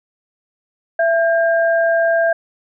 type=tone pair together; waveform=sine; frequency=666.8 / 1604 Hz; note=E5 / G6; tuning=+20 / +39 cents; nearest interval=octave + minor third; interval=1519 cents; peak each=-13 / -19 dBFS; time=0.99-2.33 s; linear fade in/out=5 ms; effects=none